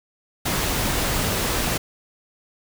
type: noise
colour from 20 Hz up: pink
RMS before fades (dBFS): -23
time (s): 0.45-1.78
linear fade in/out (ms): 10
effects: none